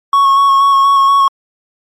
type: tone with vibrato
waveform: triangle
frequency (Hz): 1103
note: C#6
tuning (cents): -9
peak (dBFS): -4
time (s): 0.13-1.28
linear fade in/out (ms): 2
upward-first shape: square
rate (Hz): 4.2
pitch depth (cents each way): 15
effects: MP3 64 kbps